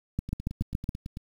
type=two click trains; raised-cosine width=5 ms; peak=-15 / -24 dBFS; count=6 / 9; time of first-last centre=0.19-0.891 / 0.29-1.171 s; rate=7.13 / 9.08 Hz; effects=8-bit